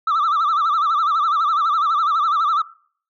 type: tone with vibrato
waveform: sine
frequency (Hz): 1244.5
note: D#6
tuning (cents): 0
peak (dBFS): -13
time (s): 0.07-2.62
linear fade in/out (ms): 5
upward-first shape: sine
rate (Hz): 12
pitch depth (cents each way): 140
effects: noise-tail reverb RT60 0.5 s tail -20 dB re dry + tanh soft clip ceiling -14 dBFS